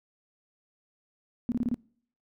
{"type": "tone bursts", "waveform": "sine", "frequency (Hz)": 239.8, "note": "A#3", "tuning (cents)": 49, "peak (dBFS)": -24, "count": 5, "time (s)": [1.49, 1.743], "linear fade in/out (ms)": 0, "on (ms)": 29, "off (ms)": 27, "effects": ["noise-tail reverb RT60 0.6 s tail -26 dB re dry"]}